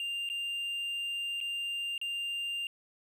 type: tone with dropouts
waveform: triangle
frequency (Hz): 2794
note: F7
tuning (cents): 0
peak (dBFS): -31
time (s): 0-2.67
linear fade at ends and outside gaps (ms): 1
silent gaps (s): 0.29-0.299 / 1.404-1.411 / 1.979-2.014
effects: none

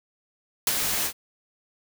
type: noise with ADSR envelope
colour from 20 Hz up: white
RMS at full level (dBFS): -20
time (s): 0.67-1.13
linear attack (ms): 3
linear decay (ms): 32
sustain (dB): -6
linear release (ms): 76
effects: none

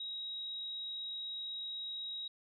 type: tone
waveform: sine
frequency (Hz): 3814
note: A#7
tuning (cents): +39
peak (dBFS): -39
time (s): 0-2.28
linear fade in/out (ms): 5
effects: none

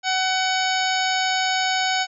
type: harmonic tone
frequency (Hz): 751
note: F#5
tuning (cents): +26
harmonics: 1 / 2 / 3 / 4 / 5 / 6 / 7 / 9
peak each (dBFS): -23 / -26 / -28 / -29 / -30 / -31 / -31 / -33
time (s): 0.03-2.07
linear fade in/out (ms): 50
effects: none

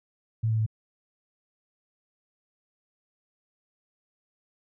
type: tone with pitch steps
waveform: sine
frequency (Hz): 111.9 / 110.68 / 109.47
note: A2 / A2 / A2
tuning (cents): +30 / +11 / -8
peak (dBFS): -22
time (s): 0.43-0.664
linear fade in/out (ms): 10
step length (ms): 78
effects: none

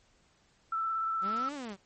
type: tone with vibrato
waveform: sine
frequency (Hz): 1326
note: E6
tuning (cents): +10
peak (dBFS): -29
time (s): 0.72-1.49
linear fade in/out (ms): 5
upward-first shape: square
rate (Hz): 17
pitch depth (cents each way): 13
type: exponential two-way sweep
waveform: sawtooth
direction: up then down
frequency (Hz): 183.5 to 300.6 to 183.5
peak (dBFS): -34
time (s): 1.21-1.77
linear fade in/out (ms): 50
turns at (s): 1.54
effects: pink hiss -67 dBFS RMS until 1.85 s + MP3 32 kbps

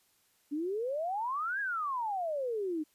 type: exponential two-way sweep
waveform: sine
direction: up then down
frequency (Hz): 280 to 1680 to 295.9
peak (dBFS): -31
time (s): 0.51-2.84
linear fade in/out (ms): 20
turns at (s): 1.6
effects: white hiss -70 dBFS RMS until 2.94 s + resampled to 32000 Hz

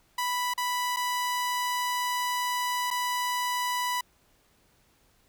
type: tone with dropouts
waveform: sawtooth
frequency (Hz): 987.8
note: B5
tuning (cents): 0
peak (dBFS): -23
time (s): 0.18-4.01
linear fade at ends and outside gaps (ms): 5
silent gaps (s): 0.538-0.577 / 0.963-0.968 / 2.905-2.91
effects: pink hiss -65 dBFS RMS until 5.28 s

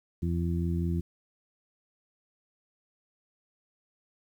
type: harmonic tone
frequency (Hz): 85.1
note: F2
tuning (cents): -44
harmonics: 1 / 2 / 3 / 4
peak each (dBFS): -29 / -30 / -39 / -37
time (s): 0.22-1.01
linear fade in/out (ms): 10
effects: 10-bit

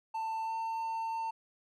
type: tone with pitch glide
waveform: triangle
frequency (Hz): 891 to 901.4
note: A5 to A5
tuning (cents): +22 to +42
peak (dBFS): -31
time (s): 0.14-1.31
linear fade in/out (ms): 10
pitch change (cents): +20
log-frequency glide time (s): 0.42-0.56
effects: none

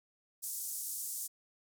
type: band-pass noise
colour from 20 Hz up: white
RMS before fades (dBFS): -40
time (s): 0.42-1.28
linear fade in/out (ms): 20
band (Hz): 6400 to 14000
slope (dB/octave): 24
effects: none

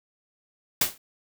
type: noise with exponential decay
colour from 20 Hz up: white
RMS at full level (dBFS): -17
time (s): 0.81-0.98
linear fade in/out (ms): 5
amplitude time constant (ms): 35
effects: none

